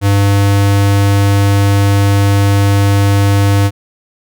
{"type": "tone", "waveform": "square", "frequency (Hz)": 100, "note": "G2", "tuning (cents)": 35, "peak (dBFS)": -8, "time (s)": [0.01, 3.71], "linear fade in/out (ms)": 50, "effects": []}